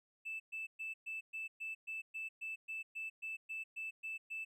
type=tone bursts; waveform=triangle; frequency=2637 Hz; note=E7; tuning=in tune; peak=-37 dBFS; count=16; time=0.25-4.45 s; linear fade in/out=20 ms; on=150 ms; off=120 ms; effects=tanh soft clip ceiling -37 dBFS